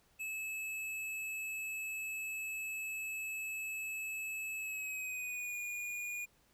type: tone with pitch glide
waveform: square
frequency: 2600 to 2440 Hz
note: E7 to D#7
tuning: -24 to -34 cents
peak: -39 dBFS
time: 0.19-6.26 s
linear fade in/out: 20 ms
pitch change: -110 cents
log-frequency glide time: 4.57-5.57 s
effects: pink hiss -70 dBFS RMS until 6.53 s